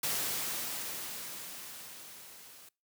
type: noise with level ramp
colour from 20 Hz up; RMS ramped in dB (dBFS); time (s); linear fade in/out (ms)
white; -32 to -54; 0.03-2.69; 5
effects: noise-tail reverb RT60 0.3 s tail -25 dB re dry + high-pass 100 Hz 12 dB/octave